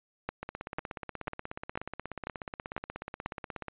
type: two click trains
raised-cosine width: 0.5 ms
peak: -17 / -22 dBFS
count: 7 / 55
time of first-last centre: 0.29-3.26 / 0.43-3.683 s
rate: 2.02 / 16.6 Hz
effects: resampled to 8000 Hz